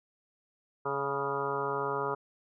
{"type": "harmonic tone with a mistuned harmonic", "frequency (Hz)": 139.6, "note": "C#3", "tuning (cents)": 13, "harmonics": [1, 2, 3, 4, 5, 6, 7, 8, 9, 10], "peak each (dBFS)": [-43, -46, -34, -40, -42, -41, -36, -43, -36, -42], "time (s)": [0.85, 2.15], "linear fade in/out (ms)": 10, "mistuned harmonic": 9, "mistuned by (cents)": -25, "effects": []}